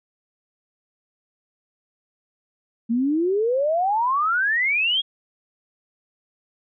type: exponential sweep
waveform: sine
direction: up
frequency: 223.4 to 3340 Hz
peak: -18 dBFS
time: 2.89-5.02 s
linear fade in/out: 20 ms
effects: none